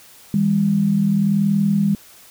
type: tone pair together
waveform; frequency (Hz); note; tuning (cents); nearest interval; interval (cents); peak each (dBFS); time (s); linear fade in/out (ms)
sine; 160.47 / 201.3; E3 / G3; -46 / +46; major third; 392; -21 / -15; 0.34-1.95; 2
effects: white hiss -46 dBFS RMS until 2.3 s